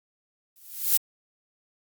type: noise with exponential growth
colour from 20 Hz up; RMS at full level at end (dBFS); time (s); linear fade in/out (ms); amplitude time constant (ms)
violet; -17; 0.56-0.97; 1; 89
effects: Opus 48 kbps